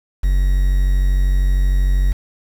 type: tone with quantisation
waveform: triangle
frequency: 46.47 Hz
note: F#1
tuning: 8 cents sharp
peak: -10 dBFS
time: 0.23-2.13 s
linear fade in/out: 10 ms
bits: 6
effects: none